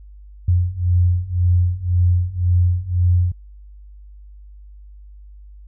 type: beating tone pair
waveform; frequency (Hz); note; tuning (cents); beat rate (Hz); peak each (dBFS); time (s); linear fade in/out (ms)
sine; 87.8 / 89.7; F2 / F2; +10 / +47; 1.9; -18 / -16; 0.48-3.32; 5
effects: added 50 Hz sine -38 dBFS peak until 5.67 s